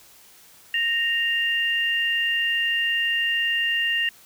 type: tone pair together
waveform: sine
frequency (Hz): 1856.2 / 2794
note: A#6 / F7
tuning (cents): -8 / 0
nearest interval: perfect fifth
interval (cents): 708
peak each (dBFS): -23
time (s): 0.74-4.09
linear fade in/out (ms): 2
effects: white hiss -51 dBFS RMS until 4.25 s